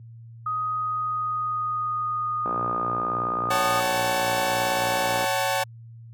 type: tone with pitch glide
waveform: sine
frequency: 1251 to 1227.4 Hz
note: D#6 to D#6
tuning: +9 to -24 cents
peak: -24 dBFS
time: 0.46-3.8 s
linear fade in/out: 5 ms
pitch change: -33 cents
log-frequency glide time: 0.7-2.85 s
type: click train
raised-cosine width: 1 ms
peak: -16 dBFS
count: 166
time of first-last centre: 2.46-5.242 s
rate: 59.3 Hz
type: chord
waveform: sawtooth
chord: F# minor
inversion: second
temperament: equal with one note detuned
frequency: 554.4 / 752.9 / 880 Hz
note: C#5 / F#5 / A5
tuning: 0 / +30 / 0 cents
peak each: -23 dBFS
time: 3.5-5.64 s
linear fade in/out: 10 ms
effects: added 115 Hz sine -39 dBFS peak until 6.13 s + high-pass 100 Hz 12 dB/octave